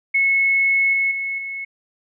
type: tone with level steps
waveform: sine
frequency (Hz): 2191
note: C#7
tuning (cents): -21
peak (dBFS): -14 / -16 / -22 / -26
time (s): 0.14-1.65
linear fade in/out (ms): 10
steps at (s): 0.93 / 1.11 / 1.38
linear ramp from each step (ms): 5
effects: none